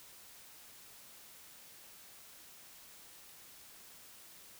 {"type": "silence", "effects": ["white hiss -56 dBFS RMS until 4.59 s"]}